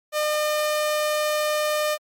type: tone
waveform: sawtooth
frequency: 605 Hz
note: D#5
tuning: 49 cents flat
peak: -17 dBFS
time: 0.12-1.98 s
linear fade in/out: 50 ms
effects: MP3 64 kbps